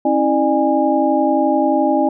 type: tone cluster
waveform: sine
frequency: 270.9 / 322.4 / 600 / 821 Hz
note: C#4 / E4 / D5 / G#5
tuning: -40 / -38 / +37 / -20 cents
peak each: -18 dBFS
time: 0.05-2.09 s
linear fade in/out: 5 ms
effects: none